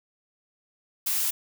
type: noise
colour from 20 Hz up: blue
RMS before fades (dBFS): -26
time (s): 1.06-1.31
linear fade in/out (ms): 10
effects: none